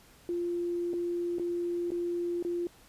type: tone with dropouts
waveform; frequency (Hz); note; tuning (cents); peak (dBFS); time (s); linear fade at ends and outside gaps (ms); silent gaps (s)
sine; 347.4; F4; -9; -29; 0.29-2.67; 1; 0.933-0.938 / 1.385-1.396 / 1.905-1.918 / 2.426-2.449
effects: pink hiss -58 dBFS RMS until 2.88 s + resampled to 32000 Hz